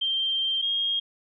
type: tone pair in turn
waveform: sine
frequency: 3158 / 3245 Hz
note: G7 / G#7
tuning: +12 / -41 cents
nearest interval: unison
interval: 47 cents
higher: second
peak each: -23 dBFS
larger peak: neither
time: 0.01-0.62 / 0.62-1 s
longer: first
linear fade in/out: 10 ms
effects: none